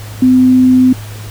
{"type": "tone", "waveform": "sine", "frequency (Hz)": 255.4, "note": "C4", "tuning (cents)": -42, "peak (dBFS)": -4, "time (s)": [0.22, 0.93], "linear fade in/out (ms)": 5, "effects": ["added 105 Hz sine -25 dBFS peak until 1.3 s", "pink hiss -33 dBFS RMS until 1.3 s"]}